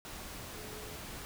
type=tone in noise; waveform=sine; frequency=427.5 Hz; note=A4; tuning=50 cents flat; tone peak=-50 dBFS; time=0.55-0.96 s; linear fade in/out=0 ms; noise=pink; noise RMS=-45 dBFS; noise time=0.05-1.25 s; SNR=-8 dB; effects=none